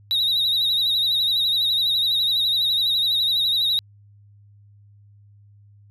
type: tone with vibrato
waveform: sine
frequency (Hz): 3818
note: A#7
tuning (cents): +41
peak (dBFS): -15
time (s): 0.11-3.79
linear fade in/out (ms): 0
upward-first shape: sine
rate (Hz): 12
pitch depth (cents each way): 65
effects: tanh soft clip ceiling -17 dBFS + added 102 Hz sine -48 dBFS peak until 5.9 s